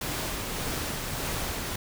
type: noise with tremolo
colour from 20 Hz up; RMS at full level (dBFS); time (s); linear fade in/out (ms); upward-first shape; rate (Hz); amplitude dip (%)
pink; -31; 0.01-1.76; 5; sine; 1.7; 25
effects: none